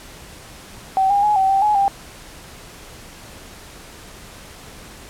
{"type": "tone with pitch steps", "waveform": "sine", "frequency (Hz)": [767, 807, 839, 768, 780, 842, 793], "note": ["G5", "G#5", "G#5", "G5", "G5", "G#5", "G5"], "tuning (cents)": [-38, -50, 17, -36, -9, 24, 20], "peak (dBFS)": -13, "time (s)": [0.97, 1.88], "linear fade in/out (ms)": 0, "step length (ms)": 130, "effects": ["pink hiss -40 dBFS RMS until 5.09 s", "low-pass 12000 Hz 12 dB/octave"]}